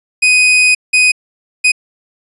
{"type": "tone bursts at uneven times", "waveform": "40% pulse", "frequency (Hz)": 2497, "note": "D#7", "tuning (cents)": 6, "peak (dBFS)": -6, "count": 3, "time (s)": [[0.22, 0.75], [0.93, 1.12], [1.64, 1.72]], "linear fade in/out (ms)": 10, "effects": ["resampled to 24000 Hz"]}